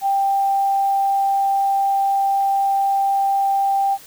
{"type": "tone", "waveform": "sine", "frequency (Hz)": 788, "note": "G5", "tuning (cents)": 9, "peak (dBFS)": -15, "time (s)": [0.01, 3.98], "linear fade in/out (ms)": 50, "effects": ["white hiss -43 dBFS RMS until 4.06 s"]}